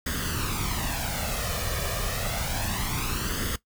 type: noise with flanger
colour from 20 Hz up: pink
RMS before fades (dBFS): -29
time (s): 0.06-3.56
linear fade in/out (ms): 5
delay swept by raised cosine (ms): 0.61 to 1.71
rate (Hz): 0.29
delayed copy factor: +0.65
effects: noise-tail reverb RT60 0.1 s tail -17 dB re dry